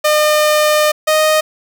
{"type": "tone pair in turn", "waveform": "sawtooth", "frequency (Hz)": [606, 620.2], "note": ["D#5", "D#5"], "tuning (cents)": [-46, -6], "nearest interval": "unison", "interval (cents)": 40, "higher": "second", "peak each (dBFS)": -6, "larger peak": "neither", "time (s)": [[0.04, 0.92], [1.07, 1.41]], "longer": "first", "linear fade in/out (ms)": 10, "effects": []}